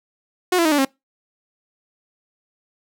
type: tone with pitch steps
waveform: sawtooth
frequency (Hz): 363.4 / 337.1 / 312.7 / 290.1 / 269.1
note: F#4 / E4 / D#4 / D4 / C4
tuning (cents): -31 / +39 / +9 / -21 / +49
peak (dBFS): -11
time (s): 0.52-0.85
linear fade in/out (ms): 5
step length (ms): 66
effects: noise-tail reverb RT60 0.2 s tail -24 dB re dry